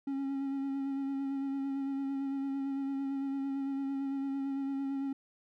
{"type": "tone with vibrato", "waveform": "triangle", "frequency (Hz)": 273.8, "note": "C#4", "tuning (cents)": -21, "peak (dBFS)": -30, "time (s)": [0.07, 5.13], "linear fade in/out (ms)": 5, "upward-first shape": "sine", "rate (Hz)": 8.9, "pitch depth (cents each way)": 22, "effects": []}